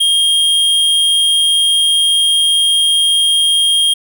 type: tone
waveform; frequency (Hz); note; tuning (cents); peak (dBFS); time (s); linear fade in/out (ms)
square; 3231; G#7; -48; -10; 0-3.94; 10
effects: none